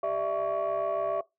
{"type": "tone cluster", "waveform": "sine", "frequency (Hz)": [394.3, 596, 663, 1123], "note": ["G4", "D5", "E5", "C#6"], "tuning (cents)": [10, 25, 10, 22], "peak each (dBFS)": [-36, -30, -27, -33], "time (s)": [0.03, 1.21], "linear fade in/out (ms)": 5, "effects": ["noise-tail reverb RT60 0.2 s tail -21 dB re dry", "tanh soft clip ceiling -21 dBFS"]}